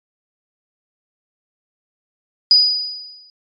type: tone with exponential decay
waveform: sine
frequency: 4938 Hz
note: D#8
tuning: 14 cents flat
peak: -5 dBFS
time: 2.51-3.3 s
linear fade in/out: 1 ms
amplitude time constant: 170 ms
effects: MP3 48 kbps